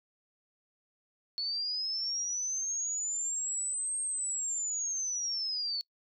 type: linear two-way sweep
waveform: sine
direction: up then down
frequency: 4400 to 8490 to 4400 Hz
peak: -31 dBFS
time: 1.38-5.81 s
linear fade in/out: 0 ms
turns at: 4.01 s
effects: noise-tail reverb RT60 0.1 s tail -25 dB re dry